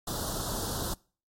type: band-stop noise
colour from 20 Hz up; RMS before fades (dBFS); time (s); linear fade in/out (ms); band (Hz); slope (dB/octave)
pink; -33; 0.07-0.94; 5; 1500 to 3400; 48
effects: noise-tail reverb RT60 0.4 s tail -24 dB re dry + MP3 64 kbps